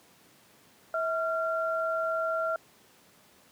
sine tone pair together, 648.9 / 1377 Hz, E5 / F6, -27 / -25 cents, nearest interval octave + minor second, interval 1302 cents, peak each -29 / -30 dBFS, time 0.94-2.56 s, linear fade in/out 2 ms, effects pink hiss -59 dBFS RMS until 3.51 s + high-pass 150 Hz 12 dB/octave

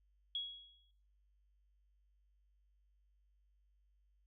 sine tone with exponential decay, 3327 Hz, G#7, 2 cents sharp, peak -35 dBFS, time 0.35-0.91 s, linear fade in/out 2 ms, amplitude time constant 120 ms, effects noise-tail reverb RT60 0.9 s tail -26 dB re dry + added 50 Hz sine -70 dBFS peak until 4.26 s

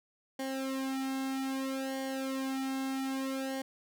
sawtooth tone with flanger, 266.7 Hz, C4, 33 cents sharp, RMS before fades -35 dBFS, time 0.39-3.62 s, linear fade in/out 5 ms, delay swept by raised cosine 0.78 to 2.08 ms, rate 0.62 Hz, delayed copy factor -1, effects none

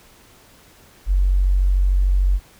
triangle tone with tanh clipping, 46.79 Hz, F#1, 20 cents sharp, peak -13 dBFS, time 1.06-2.4 s, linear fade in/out 50 ms, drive 3 dB, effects pink hiss -50 dBFS RMS until 2.59 s

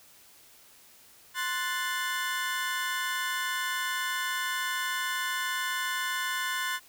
30% pulse chord, F# diminished, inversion second, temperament equal, 1046.5 / 1480 / 1760 Hz, C6 / F#6 / A6, 0 / 0 / 0 cents, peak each -31 dBFS, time 1.34-6.8 s, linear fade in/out 50 ms, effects white hiss -56 dBFS RMS until 6.88 s

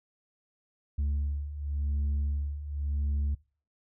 sine beating tone pair, 71.2 / 72.11 Hz, C#2 / D2, +47 / -31 cents, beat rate 0.91 Hz, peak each -31 / -27 dBFS, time 0.98-3.35 s, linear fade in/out 10 ms, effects noise-tail reverb RT60 0.4 s tail -25 dB re dry + tanh soft clip ceiling -25 dBFS

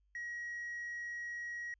triangle tone with tanh clipping, 1902 Hz, A#6, 34 cents sharp, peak -40 dBFS, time 0.15-1.74 s, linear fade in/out 2 ms, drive 6 dB, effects added 50 Hz sine -70 dBFS peak until 1.79 s + resampled to 16000 Hz

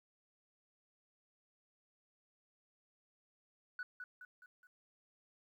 sine tone with echo, 1480 Hz, F#6, in tune, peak -38 dBFS, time 3.79-3.83 s, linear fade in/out 2 ms, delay 210 ms, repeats 4, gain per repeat -6 dB, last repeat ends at 4.67 s, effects tanh soft clip ceiling -38 dBFS + 13-bit

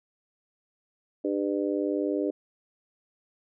harmonic tone, 100 Hz, G2, 35 cents sharp, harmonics 3 / 4 / 5 / 6, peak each -28 / -30 / -32 / -34 dBFS, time 1.24-2.31 s, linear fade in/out 10 ms, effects none

